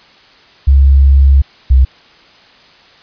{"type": "tone pair in turn", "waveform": "sine", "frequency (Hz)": [68.4, 64.89], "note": ["C#2", "C2"], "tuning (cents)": [-23, -14], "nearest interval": "minor second", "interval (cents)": 91, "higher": "first", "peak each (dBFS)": -3, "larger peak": "neither", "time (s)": [[0.67, 1.42], [1.7, 1.85]], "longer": "first", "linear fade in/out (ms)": 10, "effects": ["white hiss -43 dBFS RMS until 3.02 s", "resampled to 11025 Hz"]}